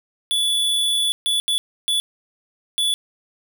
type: tone bursts at uneven times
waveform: square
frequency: 3443 Hz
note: A7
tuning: 38 cents flat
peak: -18 dBFS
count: 5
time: 0.31-1.12 / 1.26-1.4 / 1.48-1.58 / 1.88-2 / 2.78-2.94 s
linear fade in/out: 0 ms
effects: none